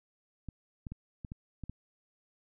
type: clicks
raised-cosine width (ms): 5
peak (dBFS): -28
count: 7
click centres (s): 0.487 / 0.868 / 0.92 / 1.248 / 1.319 / 1.637 / 1.696
effects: none